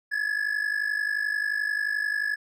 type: ring-modulated tone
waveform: triangle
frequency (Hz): 1700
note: G#6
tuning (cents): +40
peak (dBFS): -20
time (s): 0.11-2.36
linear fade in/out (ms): 20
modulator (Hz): 25.7
effects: none